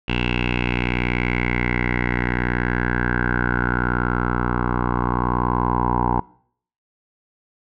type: tone with low-pass filter sweep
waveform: 10% pulse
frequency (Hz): 60.7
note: B1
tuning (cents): -29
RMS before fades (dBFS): -21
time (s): 0.08-6.2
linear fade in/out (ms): 5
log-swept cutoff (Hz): 2800 to 930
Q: 6.7
effects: noise-tail reverb RT60 0.6 s tail -23 dB re dry